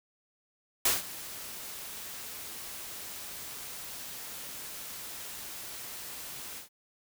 white noise with ADSR envelope, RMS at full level -24 dBFS, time 0.85-6.69 s, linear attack 5 ms, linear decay 160 ms, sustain -18 dB, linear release 120 ms, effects none

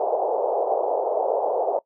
pink band-pass noise, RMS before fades -23 dBFS, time 0-1.79 s, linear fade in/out 2 ms, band 440 to 820 Hz, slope 48 dB/octave, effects noise-tail reverb RT60 0.1 s tail -21 dB re dry

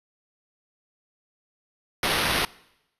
violet noise with sample-and-hold, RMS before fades -24 dBFS, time 2.03-2.45 s, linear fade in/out 2 ms, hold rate 7350 Hz, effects noise-tail reverb RT60 0.9 s tail -23 dB re dry + resampled to 32000 Hz

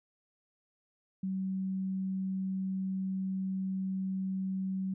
sine tone, 190 Hz, F#3, 46 cents sharp, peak -31 dBFS, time 1.23-4.94 s, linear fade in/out 5 ms, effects none

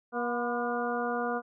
harmonic tone with a mistuned harmonic, 240 Hz, B3, 49 cents flat, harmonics 1 / 2 / 3 / 4 / 5 / 6, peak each -35 / -33 / -34 / -40 / -37 / -37 dBFS, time 0.12-1.42 s, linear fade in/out 50 ms, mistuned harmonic 4, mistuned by +67 cents, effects none

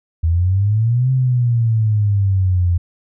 sine exponential two-way sweep, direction up then down, 79.9 to 131.8 to 85.8 Hz, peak -12 dBFS, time 0.23-2.78 s, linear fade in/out 10 ms, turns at 1.11 s, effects none

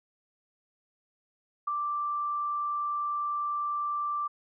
sine tone with ADSR envelope, 1175 Hz, D6, 1 cent sharp, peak -23 dBFS, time 1.67-4.28 s, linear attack 11 ms, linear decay 3 ms, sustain -5 dB, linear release 13 ms, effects none

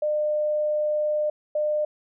sine tone pair in turn, 603 / 603 Hz, D5 / D5, +46 / +46 cents, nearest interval unison, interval 0 cents, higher neither, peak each -21 dBFS, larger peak neither, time 0.02-1.3 / 1.55-1.85 s, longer first, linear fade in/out 5 ms, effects none

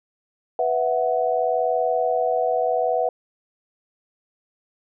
sine chord, B suspended fourth, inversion none, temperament equal, 493.9 / 659.3 / 740 Hz, B4 / E5 / F#5, 0 / 0 / 0 cents, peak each -23 dBFS, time 0.59-3.09 s, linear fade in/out 2 ms, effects none

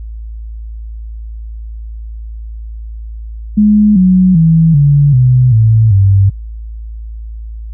sine tone with pitch steps, 210 / 184.94 / 162.87 / 143.43 / 126.32 / 111.24 / 97.97 Hz, G#3 / F#3 / E3 / D3 / B2 / A2 / G2, +19 / -1 / -21 / -41 / +39 / +19 / -1 cents, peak -4 dBFS, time 3.57-6.3 s, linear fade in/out 10 ms, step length 390 ms, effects added 55 Hz sine -22 dBFS peak until 7.73 s

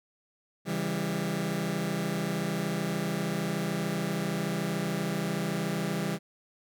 sawtooth chord, C# diminished, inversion none, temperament just, 138.59 / 166.31 / 199.57 Hz, C#3 / E3 / G3, 0 / +16 / +31 cents, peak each -33 / -28 / -28 dBFS, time 0.65-6.19 s, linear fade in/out 50 ms, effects none

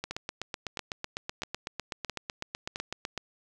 two click trains, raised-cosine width 0.2 ms, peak -17 / -16 dBFS, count 5 / 26, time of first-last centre 0.11-2.759 / 0.04-3.177 s, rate 1.51 / 7.97 Hz, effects none

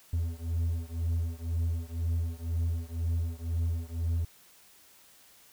triangle beating tone pair, 82.41 / 84.41 Hz, E2 / E2, 0 / +42 cents, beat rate 2 Hz, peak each -29 / -30 dBFS, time 0.13-4.25 s, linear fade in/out 5 ms, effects white hiss -58 dBFS RMS until 5.52 s

